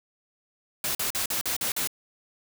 white noise bursts, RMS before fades -28 dBFS, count 7, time 0.84-1.874 s, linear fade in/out 2 ms, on 110 ms, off 44 ms, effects none

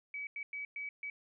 sine tone bursts at uneven times, 2280 Hz, C#7, 48 cents sharp, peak -38 dBFS, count 5, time 0.14-0.27 / 0.36-0.43 / 0.53-0.65 / 0.76-0.89 / 1.03-1.1 s, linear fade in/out 2 ms, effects none

